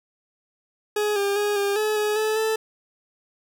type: tone with pitch steps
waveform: 40% pulse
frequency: 419.2 / 400.9 / 413.3 / 401.9 / 428 / 421.5 / 433 / 440 Hz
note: G#4 / G4 / G#4 / G4 / A4 / G#4 / A4 / A4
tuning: +16 / +39 / -8 / +43 / -48 / +26 / -28 / 0 cents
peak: -20 dBFS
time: 0.96-2.56 s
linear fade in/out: 5 ms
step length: 200 ms
effects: none